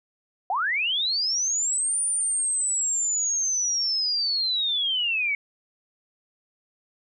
sine linear two-way sweep, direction up then down, 698.5 to 9397 to 2199 Hz, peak -22 dBFS, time 0.5-5.35 s, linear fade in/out 2 ms, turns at 2.01 s, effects none

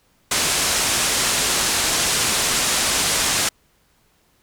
white low-pass noise, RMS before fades -20 dBFS, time 0.31-3.49 s, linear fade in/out 5 ms, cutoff 9400 Hz, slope 24 dB/octave, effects pink hiss -61 dBFS RMS until 4.42 s

